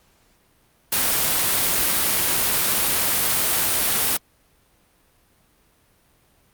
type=noise; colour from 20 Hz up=white; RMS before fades=-20 dBFS; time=0.92-4.17 s; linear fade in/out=5 ms; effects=pink hiss -60 dBFS RMS until 6.53 s + Opus 48 kbps